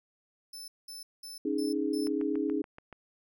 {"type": "tone bursts", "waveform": "sawtooth", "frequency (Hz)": 5274, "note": "E8", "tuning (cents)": 0, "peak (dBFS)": -39, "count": 5, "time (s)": [0.53, 2.08], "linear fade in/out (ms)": 5, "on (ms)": 150, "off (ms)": 200}
{"type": "chord", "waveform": "sine", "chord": "C# suspended second", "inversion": "none", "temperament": "just", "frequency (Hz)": [277.2, 311.8, 415.8], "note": ["C#4", "D#4", "G#4"], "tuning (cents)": [0, 4, 2], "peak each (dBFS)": [-32, -31, -33], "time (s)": [1.45, 2.62], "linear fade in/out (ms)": 5}
{"type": "click train", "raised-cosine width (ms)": 0.5, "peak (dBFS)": -31, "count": 7, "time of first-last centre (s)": [2.07, 2.927], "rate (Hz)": 7}
{"effects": []}